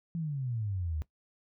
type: exponential sweep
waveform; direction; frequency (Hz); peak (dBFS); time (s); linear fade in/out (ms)
sine; down; 171.9 to 73.42; -31; 0.15-1.02; 0
effects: noise-tail reverb RT60 0.1 s tail -18 dB re dry